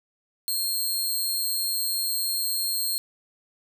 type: tone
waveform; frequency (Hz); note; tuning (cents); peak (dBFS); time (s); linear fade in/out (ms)
15% pulse; 4229; C8; +18; -18; 0.48-2.98; 0
effects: none